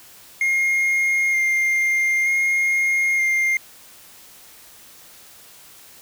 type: tone with vibrato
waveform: triangle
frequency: 2124 Hz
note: C7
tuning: 25 cents sharp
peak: -15 dBFS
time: 0.41-3.57 s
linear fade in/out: 2 ms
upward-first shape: square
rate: 0.54 Hz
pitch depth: 11 cents each way
effects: white hiss -46 dBFS RMS until 6.01 s